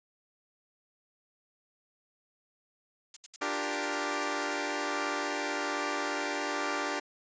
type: noise bursts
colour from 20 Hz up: violet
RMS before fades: -35 dBFS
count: 15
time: 3.14-4.537 s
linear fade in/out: 2 ms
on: 25 ms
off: 73 ms
type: chord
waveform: 10% pulse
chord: G minor seventh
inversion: second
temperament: equal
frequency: 293.7 / 349.2 / 392 / 466.2 Hz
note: D4 / F4 / G4 / Bb4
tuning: 0 / 0 / 0 / 0 cents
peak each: -26 / -31 / -27 / -31 dBFS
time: 3.41-7 s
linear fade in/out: 10 ms
effects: resampled to 16000 Hz